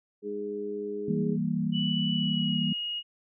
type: harmonic tone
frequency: 103.3 Hz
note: G#2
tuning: 9 cents flat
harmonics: 2 / 3 / 4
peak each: -40 / -40 / -32 dBFS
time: 0.22-1.38 s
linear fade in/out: 50 ms
type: chord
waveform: sine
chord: E diminished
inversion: none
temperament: equal with one note detuned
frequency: 163.58 / 196 / 233.1 Hz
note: E3 / G3 / Bb3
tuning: -13 / 0 / 0 cents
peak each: -30 dBFS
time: 1.08-2.73 s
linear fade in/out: 5 ms
type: tone with pitch glide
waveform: sine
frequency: 2960 to 2877 Hz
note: F#7 to F#7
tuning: 0 to -49 cents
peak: -30 dBFS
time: 1.72-3.03 s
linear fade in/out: 50 ms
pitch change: -49 cents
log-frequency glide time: 2.13-2.65 s
effects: none